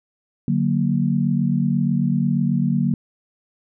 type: chord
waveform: sine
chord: D augmented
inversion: none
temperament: equal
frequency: 146.83 / 185 / 233.1 Hz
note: D3 / F#3 / A#3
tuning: 0 / 0 / 0 cents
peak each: -21 dBFS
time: 0.48-2.94 s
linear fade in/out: 2 ms
effects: none